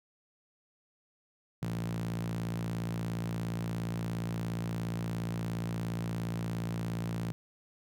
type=tone with high-pass filter; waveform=sawtooth; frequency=57.1 Hz; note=A#1; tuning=35 cents flat; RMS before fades=-35 dBFS; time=1.62-7.32 s; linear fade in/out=0 ms; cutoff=140 Hz; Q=9.7; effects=none